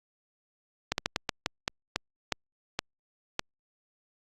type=slowing click train; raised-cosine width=0.2 ms; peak=-9 dBFS; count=11; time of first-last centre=0.92-3.394 s; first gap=61 ms; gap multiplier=1.29; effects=Opus 48 kbps